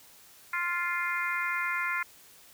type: harmonic tone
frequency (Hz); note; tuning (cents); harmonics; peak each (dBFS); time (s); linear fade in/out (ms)
349.2; F4; 0; 3 / 4 / 5 / 6 / 7; -35 / -33 / -36 / -32 / -40; 0.53-2.03; 5
effects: white hiss -55 dBFS RMS until 2.53 s